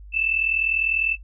sine tone pair together, 2615 / 2655 Hz, E7 / E7, -15 / +12 cents, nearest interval unison, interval 27 cents, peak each -24 / -21 dBFS, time 0.12-1.17 s, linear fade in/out 50 ms, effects noise-tail reverb RT60 0.1 s tail -17 dB re dry + added 50 Hz sine -39 dBFS peak until 1.23 s

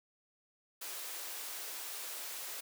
white high-pass noise, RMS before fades -43 dBFS, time 0.81-2.61 s, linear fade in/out 10 ms, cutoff 360 Hz, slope 24 dB/octave, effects none

